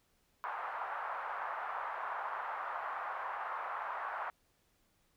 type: band-pass noise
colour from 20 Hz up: white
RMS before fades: -40 dBFS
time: 0.44-4.3 s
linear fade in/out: 0 ms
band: 750 to 1300 Hz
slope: 24 dB/octave
effects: pink hiss -74 dBFS RMS until 5.16 s